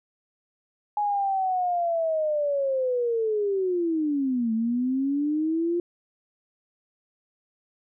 sine linear two-way sweep, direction down then up, 838 to 220 to 350.5 Hz, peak -22 dBFS, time 0.97-5.8 s, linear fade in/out 2 ms, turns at 4.53 s, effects none

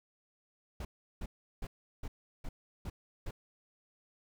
brown noise bursts, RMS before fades -39 dBFS, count 7, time 0.8-3.31 s, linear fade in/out 5 ms, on 50 ms, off 360 ms, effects none

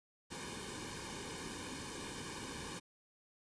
pink noise with comb filter, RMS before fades -45 dBFS, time 0.3-2.8 s, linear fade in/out 20 ms, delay 1.5 ms, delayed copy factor -0.85, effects resampled to 22050 Hz

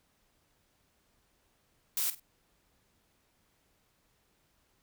blue noise with echo, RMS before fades -31 dBFS, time 1.97-2.1 s, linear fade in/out 2 ms, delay 49 ms, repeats 2, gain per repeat -13 dB, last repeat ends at 2.198 s, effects pink hiss -72 dBFS RMS until 4.82 s

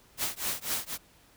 white noise with tremolo, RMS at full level -29 dBFS, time 0.17-0.98 s, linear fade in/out 50 ms, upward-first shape triangle, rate 4 Hz, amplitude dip 100%, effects pink hiss -60 dBFS RMS until 1.36 s

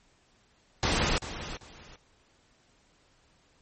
pink noise with echo, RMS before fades -26 dBFS, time 0.83-1.18 s, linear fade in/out 0 ms, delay 390 ms, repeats 2, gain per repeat -12 dB, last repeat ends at 1.96 s, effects pink hiss -65 dBFS RMS until 3.61 s + MP3 32 kbps

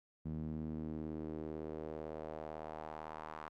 sawtooth tone with band-pass filter sweep, 77.9 Hz, D#2, 3 cents sharp, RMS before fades -44 dBFS, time 0.25-3.49 s, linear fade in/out 10 ms, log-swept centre 190 to 1100 Hz, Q 2.1, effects none

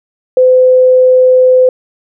sine tone, 510 Hz, C5, 44 cents flat, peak -3 dBFS, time 0.37-1.69 s, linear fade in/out 2 ms, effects none

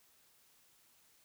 silence, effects white hiss -68 dBFS RMS until 1.24 s

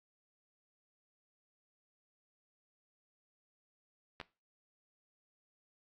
clicks, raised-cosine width 0.3 ms, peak -26 / -28 dBFS, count 2, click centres 4.201 / 4.213 s, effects noise-tail reverb RT60 0.3 s tail -19 dB re dry + AAC 48 kbps

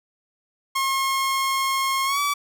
sawtooth tone with pitch glide, 1077 to 1147.7 Hz, C6 to D6, +50 to -40 cents, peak -17 dBFS, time 0.75-2.34 s, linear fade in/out 10 ms, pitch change +110 cents, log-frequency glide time 2.05-2.2 s, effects none

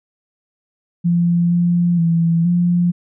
sine tone with pitch steps, 172.3 / 173.8 / 166.9 / 175 Hz, F3 / F3 / E3 / F3, -23 / -8 / +22 / +4 cents, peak -12 dBFS, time 1.04-2.92 s, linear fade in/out 20 ms, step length 470 ms, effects none

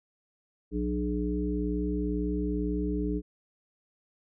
harmonic tone with a mistuned harmonic, 60 Hz, B1, 49 cents flat, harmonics 1 / 3 / 5 / 7, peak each -32 / -33 / -31 / -35 dBFS, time 0.71-3.22 s, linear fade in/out 50 ms, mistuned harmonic 3, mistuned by +20 cents, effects none

